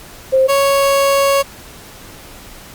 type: tone pair in turn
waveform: sine / 30% pulse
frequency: 527 / 554.3 Hz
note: C5 / C#5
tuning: +12 / 0 cents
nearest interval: minor second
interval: 88 cents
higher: second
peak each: -8 dBFS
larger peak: neither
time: 0.32-0.48 / 0.48-1.43 s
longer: second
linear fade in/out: 20 ms
effects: pink hiss -37 dBFS RMS until 2.74 s + Opus 48 kbps